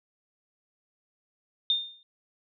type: tone with exponential decay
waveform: sine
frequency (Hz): 3631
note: A#7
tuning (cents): -46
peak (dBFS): -19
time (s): 1.7-2.03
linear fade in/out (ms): 1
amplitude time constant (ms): 70
effects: none